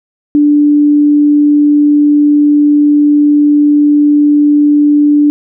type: tone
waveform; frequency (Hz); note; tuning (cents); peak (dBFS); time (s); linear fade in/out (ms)
sine; 293.7; D4; 0; -4; 0.35-5.3; 0
effects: none